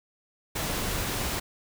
pink noise, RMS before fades -30 dBFS, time 0.55-1.4 s, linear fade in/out 10 ms, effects none

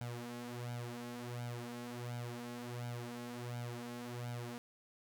sawtooth tone with flanger, 120.6 Hz, B2, 41 cents flat, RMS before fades -44 dBFS, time 0.01-4.58 s, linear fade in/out 0 ms, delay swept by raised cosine 1.3 to 4.7 ms, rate 1.4 Hz, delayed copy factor +0.75, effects none

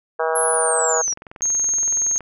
harmonic tone, 160.8 Hz, E3, 43 cents flat, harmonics 3 / 4 / 5 / 6 / 7 / 8 / 9 / 10, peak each -22 / -24 / -26 / -28 / -29 / -30 / -31 / -32 dBFS, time 0.19-1.02 s, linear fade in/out 10 ms
sine linear sweep, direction down, 11175 to 5588 Hz, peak -19 dBFS, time 0.35-1.14 s, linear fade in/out 10 ms
click train, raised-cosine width 0.5 ms, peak -23 dBFS, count 25, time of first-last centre 1.08-2.207 s, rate 21.3 Hz
sine tone, 6450 Hz, G8, 48 cents sharp, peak -17 dBFS, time 1.42-2.18 s, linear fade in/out 0 ms
effects none

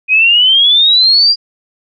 sine exponential sweep, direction up, 2486 to 4861 Hz, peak -5 dBFS, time 0.08-1.36 s, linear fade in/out 50 ms, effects none

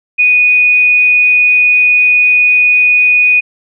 sine tone, 2476 Hz, D#7, 9 cents flat, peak -5 dBFS, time 0.18-3.41 s, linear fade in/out 20 ms, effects none

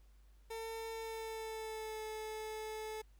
30% pulse tone with pitch glide, 450.5 to 434.2 Hz, A4 to A4, +41 to -23 cents, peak -39 dBFS, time 0.5-3.02 s, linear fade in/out 10 ms, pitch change -64 cents, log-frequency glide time 0.94-2.03 s, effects added 50 Hz sine -60 dBFS peak until 3.19 s + pink hiss -75 dBFS RMS until 3.19 s

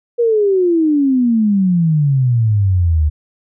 sine exponential sweep, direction down, 483 to 73.42 Hz, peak -10 dBFS, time 0.18-3.1 s, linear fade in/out 20 ms, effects none

